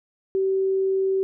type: tone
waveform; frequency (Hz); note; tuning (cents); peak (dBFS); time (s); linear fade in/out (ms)
sine; 384; G4; -36; -19; 0.35-1.23; 0
effects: none